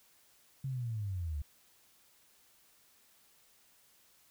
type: linear sweep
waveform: sine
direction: down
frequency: 137.6 to 69.1 Hz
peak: -34 dBFS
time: 0.64-1.42 s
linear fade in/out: 5 ms
effects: white hiss -66 dBFS RMS until 4.3 s